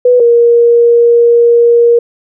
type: tone pair in turn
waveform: sine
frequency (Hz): 493.7 / 471.6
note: B4 / A#4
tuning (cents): -1 / +20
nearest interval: minor second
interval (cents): 79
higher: first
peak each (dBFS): -3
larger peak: neither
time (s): 0.05-0.2 / 0.2-1.99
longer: second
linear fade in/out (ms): 5
effects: none